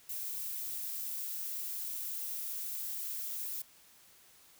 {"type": "noise", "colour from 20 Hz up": "violet", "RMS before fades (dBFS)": -39, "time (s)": [0.09, 3.62], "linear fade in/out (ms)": 5, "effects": ["white hiss -61 dBFS RMS until 4.59 s"]}